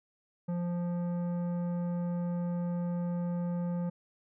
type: tone with tanh clipping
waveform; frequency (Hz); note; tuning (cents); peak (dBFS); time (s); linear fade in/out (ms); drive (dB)
sine; 174.61; F3; 0; -32; 0.48-3.9; 10; 12
effects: none